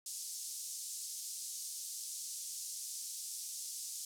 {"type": "band-pass noise", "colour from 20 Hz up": "pink", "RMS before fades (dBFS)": -44, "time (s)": [0.06, 4.05], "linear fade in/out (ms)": 2, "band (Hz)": [5400, 11000], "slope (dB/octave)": 24, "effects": []}